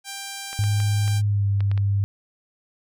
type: tone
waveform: 5% pulse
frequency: 790 Hz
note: G5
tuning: 13 cents sharp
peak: -20 dBFS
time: 0.04-1.22 s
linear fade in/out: 50 ms
type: clicks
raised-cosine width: 0.3 ms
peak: -21 dBFS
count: 7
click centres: 0.53 / 0.639 / 0.802 / 1.079 / 1.606 / 1.715 / 1.777 s
type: tone with pitch glide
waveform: sine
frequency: 103.83 to 100 Hz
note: G#2 to G2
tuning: 0 to +35 cents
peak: -18 dBFS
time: 0.59-2.04 s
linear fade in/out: 0 ms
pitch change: -65 cents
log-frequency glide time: 1.22-1.46 s
effects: none